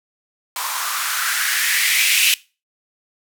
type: noise with band-pass filter sweep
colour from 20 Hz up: violet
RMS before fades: -19 dBFS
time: 0.56-2.34 s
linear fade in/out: 2 ms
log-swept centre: 950 to 2700 Hz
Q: 4.1
effects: noise-tail reverb RT60 0.3 s tail -21 dB re dry